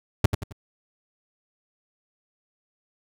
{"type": "tone with echo", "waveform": "40% pulse", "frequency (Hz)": 100.3, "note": "G2", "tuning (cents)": 40, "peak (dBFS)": -11, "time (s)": [0.24, 0.26], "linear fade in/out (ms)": 5, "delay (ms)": 89, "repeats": 3, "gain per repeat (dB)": -8, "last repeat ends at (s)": 0.527, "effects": []}